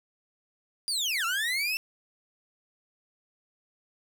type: linear two-way sweep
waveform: 30% pulse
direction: down then up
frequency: 4876 to 1307 to 2686 Hz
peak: -24 dBFS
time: 0.88-1.77 s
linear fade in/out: 0 ms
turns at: 1.25 s
effects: 11-bit